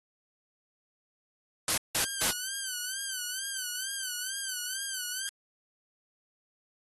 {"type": "noise bursts", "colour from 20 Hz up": "white", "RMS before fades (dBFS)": -27, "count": 3, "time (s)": [1.68, 2.311], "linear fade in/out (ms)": 2, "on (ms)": 97, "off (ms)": 170}
{"type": "tone with vibrato", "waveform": "5% pulse", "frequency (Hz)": 1533, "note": "G6", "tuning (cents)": -39, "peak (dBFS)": -22, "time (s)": [2, 5.29], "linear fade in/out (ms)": 0, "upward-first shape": "sine", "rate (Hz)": 2.2, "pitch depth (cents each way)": 90}
{"effects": ["AAC 32 kbps"]}